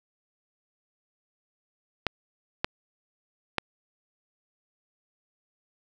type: clicks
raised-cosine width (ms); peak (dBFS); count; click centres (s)
0.3; -8; 3; 2.067 / 2.645 / 3.583
effects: none